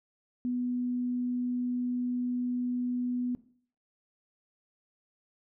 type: tone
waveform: sine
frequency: 246.9 Hz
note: B3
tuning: in tune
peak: -28 dBFS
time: 0.45-3.35 s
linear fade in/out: 0 ms
effects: noise-tail reverb RT60 0.5 s tail -17 dB re dry